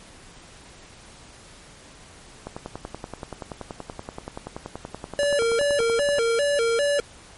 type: click train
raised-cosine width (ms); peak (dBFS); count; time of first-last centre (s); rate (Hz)
1; -18; 40; 2.47-6.184; 10.5
type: tone with vibrato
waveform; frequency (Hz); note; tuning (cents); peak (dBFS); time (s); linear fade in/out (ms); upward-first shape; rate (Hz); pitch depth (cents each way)
square; 515; C5; -28; -20; 5.19-7; 0; square; 2.5; 190
effects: pink hiss -47 dBFS RMS until 7.37 s + MP3 48 kbps